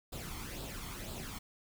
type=noise with flanger; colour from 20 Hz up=pink; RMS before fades=-43 dBFS; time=0.12-1.39 s; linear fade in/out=10 ms; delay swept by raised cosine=0.24 to 0.94 ms; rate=2 Hz; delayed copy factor=+0.6; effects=none